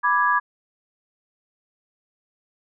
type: chord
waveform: sine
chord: G# diminished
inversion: first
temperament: equal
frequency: 987.8 / 1174.7 / 1661.2 Hz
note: B5 / D6 / G#6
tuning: 0 / 0 / 0 cents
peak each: -21 dBFS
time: 0.03-0.4 s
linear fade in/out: 20 ms
effects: none